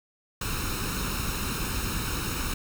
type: noise with comb filter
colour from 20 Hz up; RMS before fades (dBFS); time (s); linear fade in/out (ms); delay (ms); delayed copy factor
pink; -30; 0.41-2.54; 5; 0.75; +0.7
effects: none